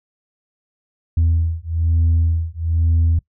sine beating tone pair, 81.9 / 83 Hz, E2 / E2, -11 / +12 cents, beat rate 1.1 Hz, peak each -16 / -16 dBFS, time 1.17-3.19 s, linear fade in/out 5 ms, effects noise-tail reverb RT60 0.1 s tail -23 dB re dry + tanh soft clip ceiling -10 dBFS

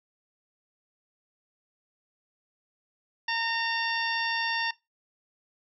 harmonic tone with a mistuned harmonic, 917 Hz, A#5, 29 cents flat, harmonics 1 / 2 / 3 / 4 / 5 / 6, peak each -32 / -30 / -33 / -37 / -38 / -38 dBFS, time 3.28-4.71 s, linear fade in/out 5 ms, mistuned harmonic 4, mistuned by -51 cents, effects noise-tail reverb RT60 0.2 s tail -19 dB re dry

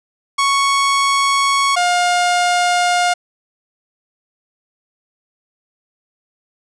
sawtooth tone pair in turn, 1108.7 / 709.8 Hz, C#6 / F5, 0 / +28 cents, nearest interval minor sixth, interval 772 cents, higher first, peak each -9 dBFS, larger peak neither, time 0.38-1.76 / 1.76-3.14 s, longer neither, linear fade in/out 10 ms, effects resampled to 22050 Hz + 8-bit

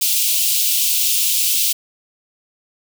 white high-pass noise, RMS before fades -17 dBFS, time 0.01-1.73 s, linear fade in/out 10 ms, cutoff 2600 Hz, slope 48 dB/octave, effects none

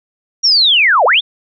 sine linear two-way sweep, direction down then up, 5720 to 460 to 3677 Hz, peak -7 dBFS, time 0.43-1.21 s, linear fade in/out 20 ms, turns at 1.05 s, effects none

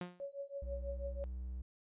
sawtooth tone with exponential decay, 178.1 Hz, F3, 34 cents sharp, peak -34 dBFS, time 0.01-0.26 s, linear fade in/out 2 ms, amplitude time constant 54 ms
sine tone with tremolo, 559 Hz, C#5, 14 cents sharp, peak -38 dBFS, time 0.2-1.24 s, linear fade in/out 0 ms, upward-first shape triangle, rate 6.1 Hz, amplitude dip 100%
triangle tone with pitch glide, 62 to 62.47 Hz, B1 to B1, +7 to +20 cents, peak -38 dBFS, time 0.62-1.62 s, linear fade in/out 5 ms, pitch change +13 cents, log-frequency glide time 0.88-0.99 s
effects resampled to 8000 Hz

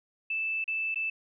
sine tone with dropouts, 2637 Hz, E7, in tune, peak -28 dBFS, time 0.3-1.1 s, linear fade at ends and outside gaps 5 ms, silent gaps 0.642-0.678 / 0.945-0.957 s, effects none

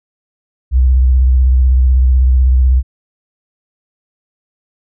sine tone with vibrato, 63.9 Hz, C2, 40 cents flat, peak -6 dBFS, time 0.71-2.83 s, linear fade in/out 50 ms, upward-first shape sine, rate 16 Hz, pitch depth 69 cents each way, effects none

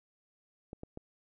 clicks, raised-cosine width 2 ms, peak -29 dBFS, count 3, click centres 0.731 / 0.834 / 0.974 s, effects none

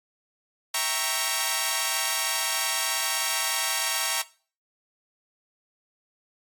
5% pulse chord, E diminished seventh, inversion none, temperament equal, 659.3 / 784 / 932.3 / 1108.7 Hz, E5 / G5 / Bb5 / Db6, 0 / 0 / 0 / 0 cents, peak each -21 / -21 / -16 / -17 dBFS, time 0.74-4.22 s, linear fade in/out 5 ms, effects noise-tail reverb RT60 0.4 s tail -19 dB re dry + AAC 64 kbps

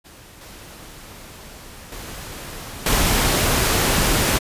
pink noise with level steps, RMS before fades -44 / -40 / -34 / -18 dBFS, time 0.04-4.39 s, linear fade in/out 20 ms, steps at 0.41 / 1.92 / 2.86 s, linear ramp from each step 2 ms, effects resampled to 32000 Hz

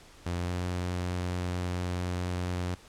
sawtooth tone with pitch glide, 87.31 to 89.56 Hz, F2 to F2, 0 to +44 cents, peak -26 dBFS, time 0.26-2.75 s, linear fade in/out 5 ms, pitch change +44 cents, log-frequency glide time 0.36-0.57 s, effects pink hiss -54 dBFS RMS until 2.88 s + low-pass 9000 Hz 12 dB/octave

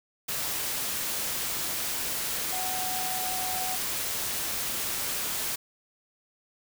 sine tone in noise, 744 Hz, F#5, 9 cents sharp, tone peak -34 dBFS, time 2.52-3.76 s, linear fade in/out 10 ms, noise white, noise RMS -31 dBFS, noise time 0.28-5.56 s, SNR -6 dB, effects none

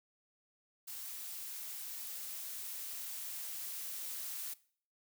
blue noise with level ramp, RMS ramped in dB -45 to -42 dBFS, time 0.87-4.54 s, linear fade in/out 10 ms, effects noise-tail reverb RT60 0.5 s tail -20 dB re dry

